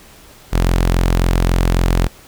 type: tone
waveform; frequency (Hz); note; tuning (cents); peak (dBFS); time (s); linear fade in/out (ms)
sawtooth; 43.65; F1; 0; -8; 0.52-2.08; 20
effects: pink hiss -43 dBFS RMS until 2.27 s